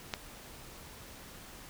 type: click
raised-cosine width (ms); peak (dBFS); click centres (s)
0.2; -15; 0.138
effects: pink hiss -50 dBFS RMS until 1.69 s

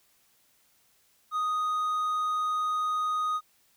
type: tone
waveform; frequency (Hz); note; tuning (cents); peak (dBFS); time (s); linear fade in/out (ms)
triangle; 1244.5; D#6; 0; -24; 1.31-3.41; 50
effects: white hiss -66 dBFS RMS until 3.76 s

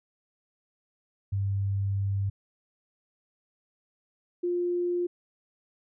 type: tone pair in turn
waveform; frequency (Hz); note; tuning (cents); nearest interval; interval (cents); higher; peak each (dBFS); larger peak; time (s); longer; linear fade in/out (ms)
sine; 98.8 / 352.1; G2 / F4; +14 / +14; octave + minor seventh; 2200; second; -25; neither; 1.32-2.3 / 4.43-5.07; first; 10
effects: none

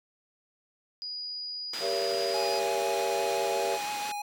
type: tone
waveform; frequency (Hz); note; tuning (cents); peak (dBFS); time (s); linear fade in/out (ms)
sine; 4908; D#8; -25; -34; 1.02-2.59; 0
type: band-pass noise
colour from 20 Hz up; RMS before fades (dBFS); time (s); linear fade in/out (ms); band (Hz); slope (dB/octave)
white; -39; 1.73-4.12; 5; 200 to 4900; 12
type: chord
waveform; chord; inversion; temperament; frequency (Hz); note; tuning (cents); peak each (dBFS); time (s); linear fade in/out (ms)
sine; G diminished seventh; none; just; 392 / 470.4 / 564.5 / 677.4; G4 / Bb4 / Db5 / Fb5; 0 / +16 / +31 / +47; -33; 1.8-3.79; 50
type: tone with vibrato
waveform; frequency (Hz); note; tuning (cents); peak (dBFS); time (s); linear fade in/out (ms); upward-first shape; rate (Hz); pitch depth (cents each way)
square; 830.6; G#5; 0; -33; 2.34-4.22; 5; sine; 5.9; 17
effects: none

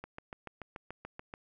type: click train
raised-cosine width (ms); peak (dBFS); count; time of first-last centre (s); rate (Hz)
0.5; -27; 10; 0.04-1.339; 6.93
effects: none

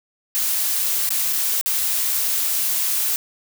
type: noise with dropouts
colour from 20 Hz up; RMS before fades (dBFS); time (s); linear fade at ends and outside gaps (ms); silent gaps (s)
blue; -21; 0.35-3.16; 0; 1.091-1.105 / 1.328-1.332 / 1.612-1.66
effects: none

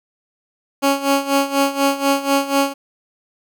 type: tone with tremolo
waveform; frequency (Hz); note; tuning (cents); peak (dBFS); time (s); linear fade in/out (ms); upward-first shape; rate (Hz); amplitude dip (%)
15% pulse; 277.2; C#4; 0; -6; 0.82-2.74; 20; sine; 4.1; 80
effects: none

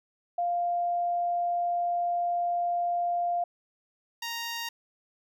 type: tone pair in turn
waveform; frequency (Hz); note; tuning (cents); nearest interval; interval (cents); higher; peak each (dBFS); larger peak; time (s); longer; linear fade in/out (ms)
sine / 10% pulse; 698.5 / 932.4; F5 / A#5; 0 / 0; perfect fourth; 500; second; -25 / -24; second; 0.38-3.44 / 4.22-4.69; first; 5
effects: none

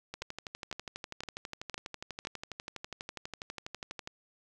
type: two click trains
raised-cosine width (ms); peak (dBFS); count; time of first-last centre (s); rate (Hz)
0.2; -22 / -20; 49 / 5; 0.14-4.074 / 0.22-2.25; 12.2 / 1.97
effects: none

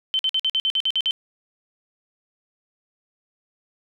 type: tone bursts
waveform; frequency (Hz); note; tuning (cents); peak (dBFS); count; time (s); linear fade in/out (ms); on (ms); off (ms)
sine; 3082; G7; -30; -18; 10; 0.14-1.109; 0; 51; 51
effects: none

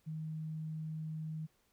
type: tone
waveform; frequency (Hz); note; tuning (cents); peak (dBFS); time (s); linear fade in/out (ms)
sine; 157.1; D#3; +17; -38; 0.06-1.47; 20
effects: pink hiss -74 dBFS RMS until 1.72 s

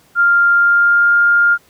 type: tone with pitch glide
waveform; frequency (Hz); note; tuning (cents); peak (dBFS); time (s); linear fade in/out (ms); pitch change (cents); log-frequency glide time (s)
sine; 1396.9 to 1406.6; F6 to F6; 0 to +12; -8; 0.15-1.58; 50; +12; 0.51-1.14
effects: pink hiss -51 dBFS RMS until 1.69 s + high-pass 80 Hz 12 dB/octave

